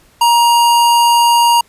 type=tone; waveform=square; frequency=943 Hz; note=A#5; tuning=20 cents sharp; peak=-8 dBFS; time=0.21-1.61 s; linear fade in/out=5 ms; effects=pink hiss -50 dBFS RMS until 1.68 s + resampled to 32000 Hz